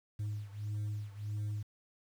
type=beating tone pair; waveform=sine; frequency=104.2 / 105.8 Hz; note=G#2 / G#2; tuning=+6 / +33 cents; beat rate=1.6 Hz; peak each=-36 / -38 dBFS; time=0.19-1.63 s; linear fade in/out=10 ms; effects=tanh soft clip ceiling -33 dBFS + 10-bit